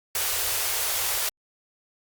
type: band-stop noise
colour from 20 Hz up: white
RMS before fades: -26 dBFS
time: 0.15-1.29 s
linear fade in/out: 2 ms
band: 110 to 380 Hz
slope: 48 dB/octave
effects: Opus 48 kbps